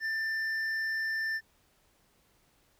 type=tone with hard clipping; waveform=sine; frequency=1781 Hz; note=A6; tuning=21 cents sharp; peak=-31 dBFS; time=0-1.41 s; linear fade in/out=50 ms; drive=5 dB; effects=pink hiss -68 dBFS RMS until 2.79 s